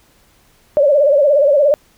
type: tone with vibrato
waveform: sine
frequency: 574 Hz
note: D5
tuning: 40 cents flat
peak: -8 dBFS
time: 0.77-1.74 s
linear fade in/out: 0 ms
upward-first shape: sine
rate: 17 Hz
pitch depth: 100 cents each way
effects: pink hiss -53 dBFS RMS until 1.97 s